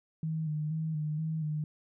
sine tone with vibrato, 155.56 Hz, D#3, in tune, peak -30 dBFS, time 0.23-1.64 s, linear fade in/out 2 ms, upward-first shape square, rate 2.1 Hz, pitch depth 38 cents each way, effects none

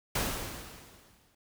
pink noise with exponential decay, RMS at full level -29 dBFS, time 0.15-1.35 s, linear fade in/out 5 ms, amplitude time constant 260 ms, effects none

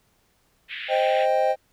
pink band-pass noise, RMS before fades -34 dBFS, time 0.68-1.27 s, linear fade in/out 50 ms, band 1700 to 3400 Hz, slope 48 dB/octave
triangle chord, C minor, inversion none, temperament equal with one note detuned, 523.3 / 622.3 / 787.6 Hz, C5 / Eb5 / G5, 0 / 0 / +8 cents, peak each -21 dBFS, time 0.88-1.56 s, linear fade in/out 50 ms
effects pink hiss -65 dBFS RMS until 1.72 s

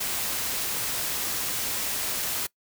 white noise, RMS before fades -29 dBFS, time 0-2.47 s, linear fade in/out 10 ms, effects noise-tail reverb RT60 0.1 s tail -22 dB re dry

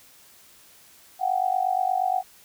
sine tone with amplitude modulation, 746 Hz, F#5, 14 cents sharp, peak -17 dBFS, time 1.19-2.23 s, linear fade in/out 50 ms, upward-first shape sine, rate 48.5 Hz, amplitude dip 90%, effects white hiss -53 dBFS RMS until 2.44 s

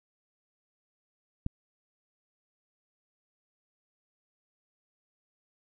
click, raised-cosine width 5 ms, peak -18 dBFS, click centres 1.464 s, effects none

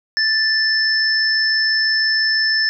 sine tone pair together, 1760 / 5274 Hz, A6 / E8, 0 / 0 cents, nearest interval octave + perfect fifth, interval 1900 cents, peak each -17 dBFS, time 0.17-2.69 s, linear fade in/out 0 ms, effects none

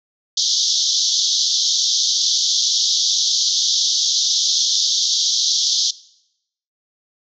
white band-pass noise, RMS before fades -18 dBFS, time 0.37-5.91 s, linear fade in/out 5 ms, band 3300 to 6400 Hz, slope 96 dB/octave, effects noise-tail reverb RT60 0.8 s tail -20 dB re dry

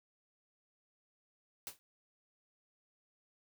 white noise with exponential decay, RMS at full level -40 dBFS, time 1.67-1.79 s, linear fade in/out 0 ms, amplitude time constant 26 ms, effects none

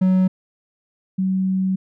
triangle / sine tone pair in turn, 186.3 / 188.79 Hz, F#3 / F#3, +12 / +35 cents, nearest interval unison, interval 23 cents, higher second, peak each -11 / -17 dBFS, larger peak first, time 0.01-0.28 / 1.18-1.76 s, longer second, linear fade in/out 10 ms, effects none

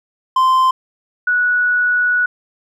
triangle / sine tone pair in turn, 1039 / 1469.4 Hz, C6 / F#6, -12 / -12 cents, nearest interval tritone, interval 600 cents, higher second, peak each -8 / -12 dBFS, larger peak first, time 0.36-0.71 / 1.27-2.26 s, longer second, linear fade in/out 5 ms, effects none

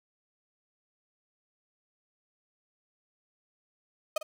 35% pulse tone with echo, 622.3 Hz, D#5, in tune, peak -24 dBFS, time 4.16-4.18 s, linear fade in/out 5 ms, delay 50 ms, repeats 1, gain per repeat -13 dB, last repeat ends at 4.23 s, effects none

